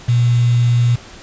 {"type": "tone with quantisation", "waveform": "sine", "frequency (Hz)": 120.2, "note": "B2", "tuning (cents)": -46, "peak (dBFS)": -10, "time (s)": [0.08, 0.96], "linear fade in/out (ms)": 10, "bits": 5, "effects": ["pink hiss -38 dBFS RMS until 1.22 s", "resampled to 16000 Hz"]}